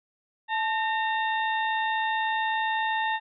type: harmonic tone with a mistuned harmonic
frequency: 914 Hz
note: A#5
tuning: 34 cents flat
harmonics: 1 / 2 / 3 / 4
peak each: -26 / -29 / -38 / -37 dBFS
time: 0.48-3.2 s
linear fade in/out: 50 ms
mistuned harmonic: 1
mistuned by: -73 cents
effects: none